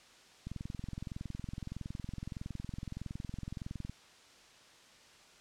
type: click train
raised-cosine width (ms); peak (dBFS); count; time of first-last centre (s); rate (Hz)
5; -28; 75; 0.47-3.896; 21.6
effects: white hiss -59 dBFS RMS until 5.4 s + low-pass 6000 Hz 12 dB/octave